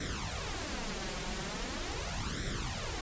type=noise with flanger; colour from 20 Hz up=pink; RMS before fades=-37 dBFS; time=0-3.01 s; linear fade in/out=5 ms; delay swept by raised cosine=0.53 to 5.53 ms; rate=0.41 Hz; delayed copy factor=+0.75; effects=resampled to 16000 Hz